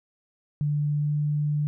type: tone with pitch glide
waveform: sine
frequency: 147.4 to 148.34 Hz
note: D3 to D3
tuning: +7 to +18 cents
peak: -22 dBFS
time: 0.61-1.67 s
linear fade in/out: 0 ms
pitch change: +11 cents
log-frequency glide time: 0.98-1.11 s
effects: none